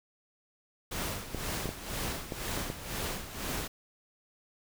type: noise with tremolo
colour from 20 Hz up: pink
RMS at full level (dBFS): -34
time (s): 0.91-3.68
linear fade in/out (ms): 10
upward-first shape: sine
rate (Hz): 2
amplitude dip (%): 70
type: clicks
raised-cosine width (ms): 2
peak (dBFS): -21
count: 6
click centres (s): 1.347 / 1.657 / 1.691 / 2.322 / 2.575 / 2.701
effects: none